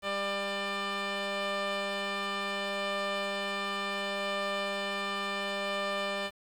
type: tone pair together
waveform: 10% pulse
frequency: 198.9 / 596 Hz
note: G3 / D5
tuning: +25 / +25 cents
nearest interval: octave + perfect fifth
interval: 1900 cents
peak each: -29 / -24 dBFS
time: 0.02-6.31 s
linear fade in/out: 50 ms
effects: low-pass 5000 Hz 12 dB/octave + 9-bit